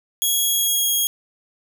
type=tone with pitch glide; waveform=5% pulse; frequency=3322 to 3284 Hz; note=G#7 to G#7; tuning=0 to -20 cents; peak=-10 dBFS; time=0.22-1.07 s; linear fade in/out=0 ms; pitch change=-20 cents; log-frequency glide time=0.44-0.91 s; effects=none